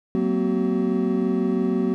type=tone cluster; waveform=triangle; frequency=186.6 / 229.5 / 255.5 / 377.5 Hz; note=F#3 / A#3 / C4 / F#4; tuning=+15 / -27 / -41 / +35 cents; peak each=-23 dBFS; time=0.15-1.94 s; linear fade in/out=0 ms; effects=none